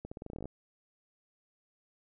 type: accelerating click train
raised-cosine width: 2 ms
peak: -28 dBFS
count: 13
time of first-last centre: 0.05-0.456 s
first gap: 65 ms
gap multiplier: 0.87
effects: none